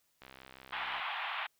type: click train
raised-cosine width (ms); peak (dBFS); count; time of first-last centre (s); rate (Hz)
0.3; -34; 52; 0.22-0.997; 65.6
type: band-pass noise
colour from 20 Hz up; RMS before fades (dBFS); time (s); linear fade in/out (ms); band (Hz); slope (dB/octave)
pink; -38; 0.72-1.47; 10; 750 to 3400; 48
effects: white hiss -75 dBFS RMS until 1.59 s